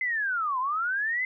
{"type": "linear two-way sweep", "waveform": "sine", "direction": "down then up", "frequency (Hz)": [2071, 987.8, 2071], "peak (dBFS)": -25, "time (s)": [0.01, 1.25], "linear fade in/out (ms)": 2, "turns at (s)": 0.59, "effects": []}